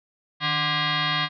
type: tone with frequency modulation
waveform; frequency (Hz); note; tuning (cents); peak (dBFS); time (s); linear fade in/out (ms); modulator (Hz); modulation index
sine; 1046.5; C6; 0; -21; 0.4-1.29; 50; 446; 6.8
effects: none